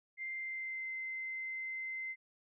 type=tone with pitch glide; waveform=sine; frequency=2093 to 2070 Hz; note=C7 to C7; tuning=0 to -19 cents; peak=-38 dBFS; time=0.17-2.16 s; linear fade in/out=50 ms; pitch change=-19 cents; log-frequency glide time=0.34-0.93 s; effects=none